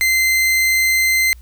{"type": "tone", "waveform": "40% pulse", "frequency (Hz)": 2073, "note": "C7", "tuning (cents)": -17, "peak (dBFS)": -12, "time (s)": [0.01, 1.33], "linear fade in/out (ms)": 0, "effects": ["added 60 Hz sine -37 dBFS peak until 1.41 s", "white hiss -55 dBFS RMS until 1.41 s"]}